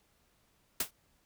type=noise with exponential decay; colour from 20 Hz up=white; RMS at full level=-26 dBFS; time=0.8-0.91 s; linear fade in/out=5 ms; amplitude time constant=23 ms; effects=pink hiss -71 dBFS RMS until 1.25 s